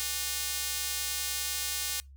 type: tone with high-pass filter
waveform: square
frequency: 164.81 Hz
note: E3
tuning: in tune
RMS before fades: -33 dBFS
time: 0-2 s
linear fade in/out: 0 ms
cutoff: 4000 Hz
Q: 0.51
effects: noise-tail reverb RT60 0.2 s tail -25 dB re dry + added 68 Hz sine -48 dBFS peak until 2.16 s

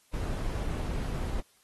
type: noise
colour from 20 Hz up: brown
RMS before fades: -32 dBFS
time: 0.13-1.41 s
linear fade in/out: 10 ms
effects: white hiss -65 dBFS RMS until 1.63 s + AAC 32 kbps

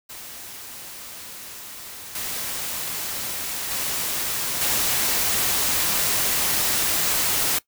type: noise with level steps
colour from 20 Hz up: white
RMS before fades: -38 / -29 / -26 / -22 dBFS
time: 0.09-7.59 s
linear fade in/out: 10 ms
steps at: 2.15 / 3.71 / 4.61 s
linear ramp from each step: 2 ms
effects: noise-tail reverb RT60 0.1 s tail -19 dB re dry

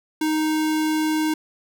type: tone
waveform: square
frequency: 311.1 Hz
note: D#4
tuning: in tune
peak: -20 dBFS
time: 0.21-1.34 s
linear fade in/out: 5 ms
effects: none

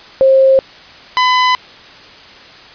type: tone pair in turn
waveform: sine / sawtooth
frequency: 533 / 1006.2 Hz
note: C5 / B5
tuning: +32 / +32 cents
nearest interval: major seventh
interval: 1100 cents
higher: second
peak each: -5 dBFS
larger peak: neither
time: 0.21-0.59 / 1.17-1.55 s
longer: neither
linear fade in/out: 0 ms
effects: white hiss -37 dBFS RMS until 2.74 s + resampled to 11025 Hz

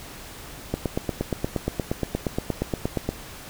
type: click train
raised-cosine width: 2 ms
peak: -10 dBFS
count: 21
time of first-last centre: 0.74-3.09 s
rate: 8.51 Hz
effects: pink hiss -41 dBFS RMS until 3.49 s

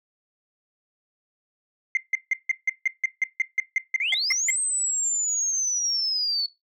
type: tone bursts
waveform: sine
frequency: 2091 Hz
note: C7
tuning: 2 cents flat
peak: -17 dBFS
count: 15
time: 1.95-4.505 s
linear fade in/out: 2 ms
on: 21 ms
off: 160 ms
type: linear two-way sweep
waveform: sine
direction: up then down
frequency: 2015 to 8340 to 4402 Hz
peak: -22 dBFS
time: 4-6.46 s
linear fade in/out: 2 ms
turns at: 4.59 s
effects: noise-tail reverb RT60 0.2 s tail -18 dB re dry + tanh soft clip ceiling -15 dBFS

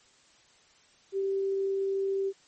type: tone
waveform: sine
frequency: 389.9 Hz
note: G4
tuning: 9 cents flat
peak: -26 dBFS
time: 1.12-2.33 s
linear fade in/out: 50 ms
effects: white hiss -61 dBFS RMS until 2.47 s + MP3 32 kbps

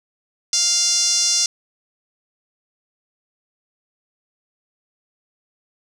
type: tone with band-pass filter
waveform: 5% pulse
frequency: 698.5 Hz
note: F5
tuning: in tune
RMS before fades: -18 dBFS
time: 0.53-1.46 s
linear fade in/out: 2 ms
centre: 5700 Hz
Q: 3.9
effects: none

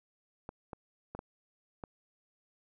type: clicks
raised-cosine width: 1 ms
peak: -27 dBFS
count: 5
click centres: 0.491 / 0.732 / 1.15 / 1.191 / 1.838 s
effects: none

